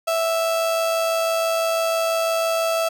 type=tone with amplitude modulation; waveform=35% pulse; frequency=659.3 Hz; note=E5; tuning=in tune; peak=-16 dBFS; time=0.07-2.89 s; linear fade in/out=10 ms; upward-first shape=sine; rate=106 Hz; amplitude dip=30%; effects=none